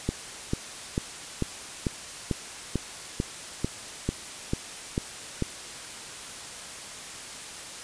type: click train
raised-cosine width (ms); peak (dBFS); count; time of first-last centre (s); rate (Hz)
3; -12; 13; 0.09-5.423; 2.25
effects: white hiss -40 dBFS RMS until 7.83 s + resampled to 22050 Hz